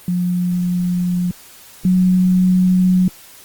sine tone pair in turn, 178.1 / 183.53 Hz, F3 / F#3, +34 / -14 cents, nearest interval minor second, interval 52 cents, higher second, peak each -15 / -10 dBFS, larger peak second, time 0.08-1.31 / 1.85-3.08 s, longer neither, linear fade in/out 2 ms, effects white hiss -42 dBFS RMS until 3.44 s + Opus 32 kbps

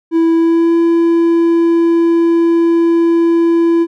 triangle tone with pitch glide, 329.6 to 335.6 Hz, E4 to E4, 0 to +31 cents, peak -6 dBFS, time 0.11-3.87 s, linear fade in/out 50 ms, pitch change +31 cents, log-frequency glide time 0.34-0.75 s, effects none

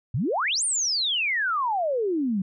sine exponential two-way sweep, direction up then down, 102.4 to 9397 to 182 Hz, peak -22 dBFS, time 0.14-2.42 s, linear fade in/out 5 ms, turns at 0.64 s, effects none

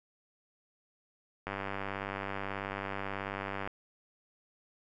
click train, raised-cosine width 0.5 ms, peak -21 dBFS, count 218, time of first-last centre 1.47-3.675 s, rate 98.4 Hz, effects none

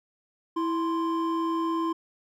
triangle tone pair together, 329.1 / 1044.8 Hz, E4 / C6, -3 / -3 cents, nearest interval octave + minor sixth, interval 2000 cents, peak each -24 / -27 dBFS, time 0.56-1.93 s, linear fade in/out 10 ms, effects tanh soft clip ceiling -15 dBFS

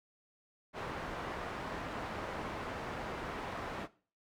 white low-pass noise, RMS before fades -41 dBFS, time 0.73-3.88 s, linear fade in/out 50 ms, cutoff 1200 Hz, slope 12 dB/octave, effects noise-tail reverb RT60 0.4 s tail -18 dB re dry

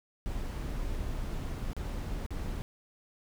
brown noise with dropouts, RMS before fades -35 dBFS, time 0.26-2.62 s, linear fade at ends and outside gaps 0 ms, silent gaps 1.732-1.766 / 2.264-2.306 s, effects none

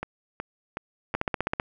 two click trains, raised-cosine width 0.5 ms, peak -10 / -16 dBFS, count 8 / 4, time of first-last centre 1.15-1.599 / 0.03-1.141 s, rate 15.6 / 2.7 Hz, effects none

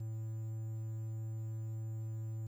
triangle tone with quantisation, 110.8 Hz, A2, 13 cents sharp, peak -36 dBFS, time 0-2.47 s, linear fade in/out 5 ms, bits 11, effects none

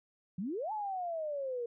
sine exponential two-way sweep, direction up then down, 168.6 to 880 to 465.6 Hz, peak -34 dBFS, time 0.38-1.66 s, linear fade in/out 5 ms, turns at 0.72 s, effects none

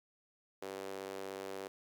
sawtooth tone with high-pass filter, 96.8 Hz, G2, 21 cents flat, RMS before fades -44 dBFS, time 0.62-1.68 s, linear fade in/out 5 ms, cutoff 430 Hz, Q 2.4, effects none

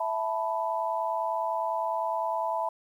sine chord, E suspended fourth, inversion none, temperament just, 659.3 / 879 / 988.9 Hz, E5 / A5 / B5, 0 / -2 / +2 cents, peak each -31 dBFS, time 0-2.69 s, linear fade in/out 5 ms, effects 10-bit

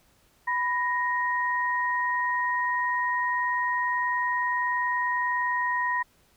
sine tone pair together, 991 / 1870.8 Hz, B5 / A#6, +6 / +6 cents, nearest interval major seventh, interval 1100 cents, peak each -26 / -27 dBFS, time 0.47-6.03 s, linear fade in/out 10 ms, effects pink hiss -63 dBFS RMS until 6.36 s

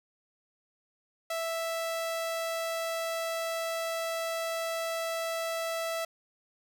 sawtooth tone, 659.3 Hz, E5, in tune, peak -27 dBFS, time 1.3-6.05 s, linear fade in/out 5 ms, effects none

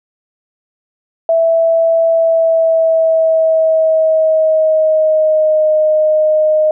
sine tone with pitch glide, 659 to 618.4 Hz, E5 to D#5, -1 to -11 cents, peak -8 dBFS, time 1.29-6.71 s, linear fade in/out 2 ms, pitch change -110 cents, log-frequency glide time 2.1-5.72 s, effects none

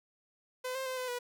sawtooth tone with pitch steps, 508 / 528 / 516 / 507 / 488.6 Hz, B4 / C5 / C5 / B4 / B4, +49 / +16 / -24 / +45 / -19 cents, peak -31 dBFS, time 0.64-1.19 s, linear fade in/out 10 ms, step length 110 ms, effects none

